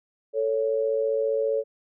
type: tone pair together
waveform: sine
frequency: 442.6 / 557.6 Hz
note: A4 / C#5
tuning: +10 / +10 cents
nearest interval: major third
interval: 400 cents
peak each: -24 / -25 dBFS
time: 0.33-1.64 s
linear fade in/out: 50 ms
effects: none